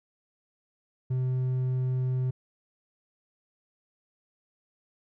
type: tone with hard clipping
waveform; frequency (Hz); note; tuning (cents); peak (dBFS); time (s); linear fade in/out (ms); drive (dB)
sine; 128.2; C3; -35; -26; 1.1-2.31; 10; 3
effects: none